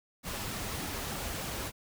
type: noise with flanger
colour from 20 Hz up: pink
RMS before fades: -37 dBFS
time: 0.23-1.72 s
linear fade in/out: 50 ms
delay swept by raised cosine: 1.9 to 7 ms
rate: 3.3 Hz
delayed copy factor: -0.55
effects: none

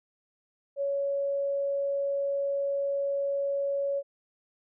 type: tone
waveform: sine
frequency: 559 Hz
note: C#5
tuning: 14 cents sharp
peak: -26 dBFS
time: 0.76-4.03 s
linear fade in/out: 50 ms
effects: none

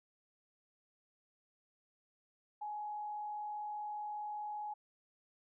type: tone with frequency modulation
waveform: sine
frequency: 839 Hz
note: G#5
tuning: 17 cents sharp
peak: -39 dBFS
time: 2.61-4.74 s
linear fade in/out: 10 ms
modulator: 44.9 Hz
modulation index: 0.26
effects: none

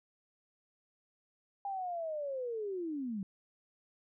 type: linear sweep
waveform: sine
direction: down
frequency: 807 to 185 Hz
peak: -35 dBFS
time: 1.65-3.23 s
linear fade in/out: 2 ms
effects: none

